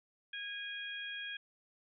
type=harmonic tone; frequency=821 Hz; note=G#5; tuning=20 cents flat; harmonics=2 / 3 / 4; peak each=-43 / -46 / -44 dBFS; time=0.33-1.37 s; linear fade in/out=5 ms; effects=none